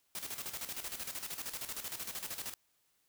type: noise with tremolo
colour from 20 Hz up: white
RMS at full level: -40 dBFS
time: 0.15-2.54 s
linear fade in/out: 2 ms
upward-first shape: square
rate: 13 Hz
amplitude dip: 65%
effects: white hiss -75 dBFS RMS until 3.08 s